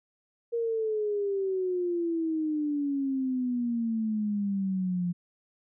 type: exponential sweep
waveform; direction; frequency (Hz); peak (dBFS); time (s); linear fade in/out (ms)
sine; down; 471.4 to 173.8; -26; 0.52-5.13; 20
effects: none